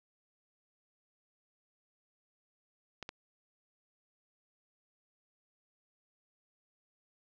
clicks, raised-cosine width 0.2 ms, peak -23 dBFS, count 2, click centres 3.027 / 3.091 s, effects low-pass 5000 Hz 12 dB/octave + 10-bit

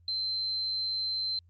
sine tone, 4102 Hz, C8, 35 cents flat, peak -29 dBFS, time 0.08-1.39 s, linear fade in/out 2 ms, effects added 86 Hz sine -57 dBFS peak until 1.49 s + Opus 32 kbps

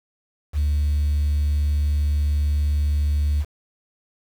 sine tone, 73.42 Hz, D2, in tune, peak -16 dBFS, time 0.53-3.45 s, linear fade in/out 50 ms, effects tanh soft clip ceiling -14 dBFS + 7-bit

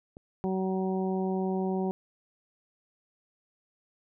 click, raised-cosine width 2 ms, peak -32 dBFS, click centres 0.169 s
harmonic tone, 188.6 Hz, F#3, 33 cents sharp, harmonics 1 / 2 / 3 / 4 / 5, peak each -29 / -31 / -41 / -37 / -43 dBFS, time 0.44-1.91 s, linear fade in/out 0 ms
effects none

